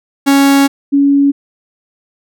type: tone pair in turn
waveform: 45% pulse / sine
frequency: 277.2 / 280.9 Hz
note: C#4 / C#4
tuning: 0 / +23 cents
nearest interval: unison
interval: 23 cents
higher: second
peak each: -6 dBFS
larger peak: neither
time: 0.26-0.68 / 0.92-1.32 s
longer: first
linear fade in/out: 20 ms
effects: none

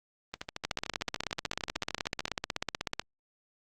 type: two click trains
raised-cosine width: 0.2 ms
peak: -18 / -13 dBFS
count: 27 / 39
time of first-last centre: 0.34-2.28 / 0.65-2.996 s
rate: 13.4 / 16.2 Hz
effects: Opus 32 kbps

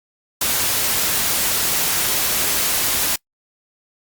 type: noise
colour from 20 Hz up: white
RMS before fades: -19 dBFS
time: 0.41-3.16 s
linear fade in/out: 5 ms
effects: noise-tail reverb RT60 0.1 s tail -26 dB re dry + Opus 48 kbps

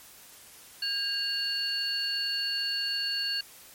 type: tone cluster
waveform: sine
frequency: 1615 / 2804 / 4427 Hz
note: G#6 / F7 / C#8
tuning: -49 / +6 / -3 cents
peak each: -36 / -34 / -29 dBFS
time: 0.82-3.41 s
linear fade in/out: 5 ms
effects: white hiss -51 dBFS RMS until 3.74 s + MP3 64 kbps

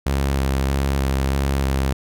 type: tone with vibrato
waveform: sawtooth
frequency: 67.9 Hz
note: C#2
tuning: 35 cents flat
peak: -14 dBFS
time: 0.06-1.93 s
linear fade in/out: 5 ms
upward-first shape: square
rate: 1.6 Hz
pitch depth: 18 cents each way
effects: none

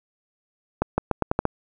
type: accelerating click train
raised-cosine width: 1 ms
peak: -6 dBFS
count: 7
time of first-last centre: 0.82-1.453 s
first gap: 160 ms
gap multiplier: 0.83
effects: none

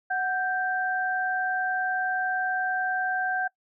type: tone pair together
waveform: sine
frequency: 740.9 / 1570 Hz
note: F#5 / G6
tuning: +2 / +2 cents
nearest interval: octave + minor second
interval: 1300 cents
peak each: -27 dBFS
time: 0.1-3.48 s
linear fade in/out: 10 ms
effects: noise-tail reverb RT60 0.1 s tail -22 dB re dry

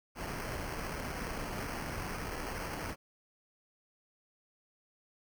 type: noise with sample-and-hold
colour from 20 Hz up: pink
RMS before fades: -39 dBFS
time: 0.15-2.96 s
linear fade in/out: 50 ms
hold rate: 3675 Hz
effects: none

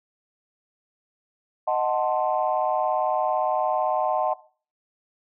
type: chord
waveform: sine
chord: D# diminished seventh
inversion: none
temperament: equal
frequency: 622.3 / 740 / 880 / 1046.5 Hz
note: D#5 / F#5 / A5 / C6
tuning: 0 / 0 / 0 / 0 cents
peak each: -25 / -24 / -27 / -29 dBFS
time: 1.67-4.34 s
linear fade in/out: 10 ms
effects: noise-tail reverb RT60 0.4 s tail -18 dB re dry + tanh soft clip ceiling -10 dBFS

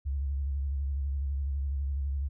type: tone with vibrato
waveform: sine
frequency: 69.3 Hz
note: C#2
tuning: in tune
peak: -28 dBFS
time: 0.05-2.29 s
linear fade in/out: 20 ms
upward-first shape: square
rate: 12 Hz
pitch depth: 55 cents each way
effects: none

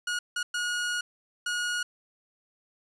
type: tone bursts at uneven times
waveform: sawtooth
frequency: 1446 Hz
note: F#6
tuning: 40 cents flat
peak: -24 dBFS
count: 4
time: 0.07-0.19 / 0.36-0.43 / 0.54-1.01 / 1.46-1.83 s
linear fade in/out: 5 ms
effects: resampled to 22050 Hz + 9-bit

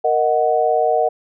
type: chord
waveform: sine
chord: D# minor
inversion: second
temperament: equal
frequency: 466.2 / 622.3 / 740 Hz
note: A#4 / D#5 / F#5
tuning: 0 / 0 / 0 cents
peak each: -19 / -18 / -17 dBFS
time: 0.04-1.09 s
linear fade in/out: 10 ms
effects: none

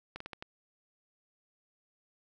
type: slowing click train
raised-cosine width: 0.3 ms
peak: -25 dBFS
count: 5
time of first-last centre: 0.16-0.425 s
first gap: 44 ms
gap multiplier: 1.28
effects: none

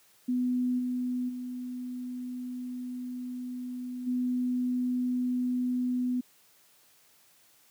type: tone with level steps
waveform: sine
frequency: 249.4 Hz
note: B3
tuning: 17 cents sharp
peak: -25 / -28 / -34 / -26 dBFS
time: 0.28-6.21 s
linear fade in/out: 10 ms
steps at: 0.78 / 1.28 / 4.06 s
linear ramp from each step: 20 ms
effects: white hiss -62 dBFS RMS until 7.7 s + high-pass 100 Hz 12 dB/octave

